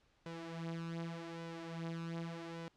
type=tone with flanger; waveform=sawtooth; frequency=166.4 Hz; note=E3; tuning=17 cents sharp; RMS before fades=-44 dBFS; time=0.26-2.68 s; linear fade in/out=0 ms; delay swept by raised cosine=2 to 6.8 ms; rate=0.85 Hz; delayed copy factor=+0.7; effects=pink hiss -73 dBFS RMS until 2.76 s + low-pass 5000 Hz 12 dB/octave